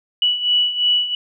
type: beating tone pair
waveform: sine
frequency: 2946 / 2948.9 Hz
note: F#7 / F#7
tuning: -8 / -6 cents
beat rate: 2.9 Hz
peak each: -21 / -16 dBFS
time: 0.22-1.15 s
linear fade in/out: 2 ms
effects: none